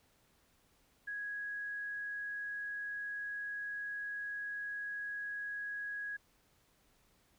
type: tone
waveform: sine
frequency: 1661.2 Hz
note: G#6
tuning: in tune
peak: -38 dBFS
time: 1.07-6.17 s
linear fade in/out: 10 ms
effects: pink hiss -71 dBFS RMS until 7.38 s